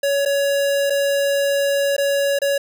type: tone with dropouts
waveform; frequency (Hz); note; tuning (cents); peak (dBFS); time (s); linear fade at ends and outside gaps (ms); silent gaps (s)
square; 561; C#5; +21; -17; 0.03-2.58; 5; 0.252-0.258 / 0.899-0.903 / 1.966-1.98 / 2.389-2.417
effects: none